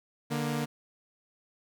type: tone pair together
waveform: sawtooth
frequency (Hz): 148.3 / 235.4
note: D3 / A#3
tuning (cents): +17 / +17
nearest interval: minor sixth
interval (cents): 800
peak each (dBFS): -28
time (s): 0.3-0.66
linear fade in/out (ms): 20
effects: none